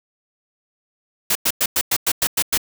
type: noise bursts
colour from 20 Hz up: white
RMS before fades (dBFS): -18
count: 9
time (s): 1.3-2.577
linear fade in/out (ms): 5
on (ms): 53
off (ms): 100
effects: none